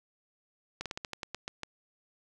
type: slowing click train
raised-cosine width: 0.2 ms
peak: -19 dBFS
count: 10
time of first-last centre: 0.81-1.633 s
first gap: 47 ms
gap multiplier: 1.16
effects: none